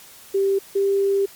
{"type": "tone pair in turn", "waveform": "sine", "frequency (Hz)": [392, 395.2], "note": ["G4", "G4"], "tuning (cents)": [0, 14], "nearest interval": "unison", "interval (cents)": 14, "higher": "second", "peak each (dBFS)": [-16, -16], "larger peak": "neither", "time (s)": [[0.34, 0.59], [0.75, 1.26]], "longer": "second", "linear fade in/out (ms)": 10, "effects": ["white hiss -45 dBFS RMS until 1.35 s", "MP3 96 kbps"]}